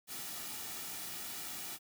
white noise with comb filter, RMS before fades -43 dBFS, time 0.07-1.79 s, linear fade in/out 50 ms, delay 1.9 ms, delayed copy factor -0.5, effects none

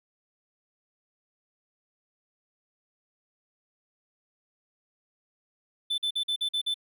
triangle tone bursts, 3520 Hz, A7, in tune, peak -24 dBFS, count 7, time 5.9-6.743 s, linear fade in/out 10 ms, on 81 ms, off 46 ms, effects none

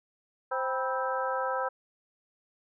harmonic tone with a mistuned harmonic, 261.6 Hz, C4, in tune, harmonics 2 / 3 / 4 / 5 / 6, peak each -32 / -35 / -34 / -34 / -38 dBFS, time 0.51-1.69 s, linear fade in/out 10 ms, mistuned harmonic 4, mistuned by -110 cents, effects none

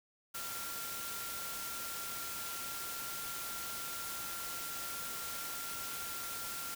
sine tone in noise, 1380 Hz, F6, 21 cents flat, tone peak -46 dBFS, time 0.34-6.75 s, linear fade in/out 10 ms, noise white, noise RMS -42 dBFS, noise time 0.34-6.75 s, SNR -7 dB, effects none

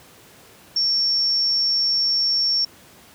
sine tone, 5470 Hz, F8, 37 cents flat, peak -17 dBFS, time 0.76-2.65 s, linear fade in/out 5 ms, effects pink hiss -48 dBFS RMS until 3.14 s + high-pass 100 Hz 12 dB/octave

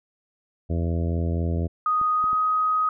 harmonic tone, 83.9 Hz, E2, 31 cents sharp, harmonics 1 / 2 / 3 / 4 / 5 / 6 / 7 / 8, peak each -23 / -29 / -33 / -35 / -37 / -39 / -40 / -41 dBFS, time 0.69-1.68 s, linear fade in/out 20 ms
clicks, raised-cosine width 3 ms, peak -28 dBFS, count 5, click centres 1.184 / 1.568 / 2.014 / 2.241 / 2.331 s
sine tone with pitch glide, 1244.5 to 1256.8 Hz, D#6 to D#6, 0 to +17 cents, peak -19 dBFS, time 1.86-2.89 s, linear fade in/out 2 ms, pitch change +17 cents, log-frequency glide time 2.17-2.26 s
effects none

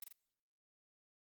blue noise with echo, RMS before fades -45 dBFS, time 0.02-0.04 s, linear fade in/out 5 ms, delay 43 ms, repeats 2, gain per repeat -4 dB, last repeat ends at 0.126 s, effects noise-tail reverb RT60 0.9 s tail -26 dB re dry + Opus 32 kbps

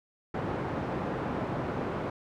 pink band-pass noise, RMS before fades -33 dBFS, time 0.34-2.1 s, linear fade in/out 5 ms, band 120 to 1100 Hz, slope 12 dB/octave, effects none

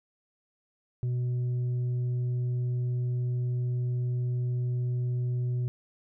triangle tone with tanh clipping, 123.47 Hz, B2, in tune, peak -27 dBFS, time 1.03-5.68 s, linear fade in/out 0 ms, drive 8 dB, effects none

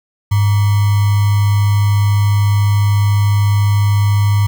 sine tone with sample-and-hold, 102 Hz, G#2, 31 cents flat, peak -9 dBFS, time 0.31-4.47 s, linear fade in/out 10 ms, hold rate 1050 Hz, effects none

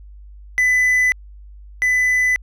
triangle tone pair in turn, 2000 / 2000 Hz, B6 / B6, +21 / +21 cents, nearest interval unison, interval 0 cents, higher neither, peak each -11 / -12 dBFS, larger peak first, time 0.58-1.12 / 1.82-2.36 s, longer neither, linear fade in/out 0 ms, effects added 50 Hz sine -37 dBFS peak until 2.42 s

